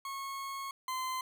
40% pulse tone pair in turn, 1094 / 1032.6 Hz, C#6 / C6, -23 / -23 cents, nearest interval minor second, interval 100 cents, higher first, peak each -37 / -33 dBFS, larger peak second, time 0.05-0.71 / 0.88-1.21 s, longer first, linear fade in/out 2 ms, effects none

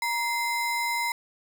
square ring-modulated tone, 1513 Hz, F#6, 38 cents sharp, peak -23 dBFS, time 0.02-1.12 s, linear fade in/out 2 ms, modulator 569 Hz, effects none

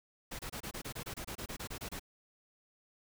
pink noise bursts, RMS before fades -42 dBFS, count 16, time 0.31-1.996 s, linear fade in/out 10 ms, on 81 ms, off 26 ms, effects none

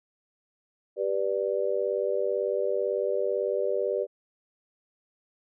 sine chord, G major, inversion none, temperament just, 392 / 490 / 588 Hz, G4 / B4 / D5, 0 / -14 / +2 cents, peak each -29 dBFS, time 0.96-4.07 s, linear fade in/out 50 ms, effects none

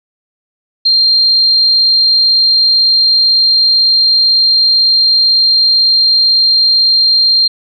sine tone, 4186 Hz, C8, in tune, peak -6 dBFS, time 0.85-7.48 s, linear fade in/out 10 ms, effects none

